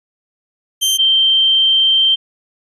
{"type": "tone pair in turn", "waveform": ["sawtooth", "sine"], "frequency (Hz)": [3136, 3136], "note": ["G7", "G7"], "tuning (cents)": [0, 0], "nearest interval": "unison", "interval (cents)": 0, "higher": "neither", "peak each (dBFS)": -9, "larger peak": "neither", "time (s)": [[0.81, 0.98], [0.98, 2.16]], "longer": "second", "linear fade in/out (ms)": 20, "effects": ["resampled to 32000 Hz"]}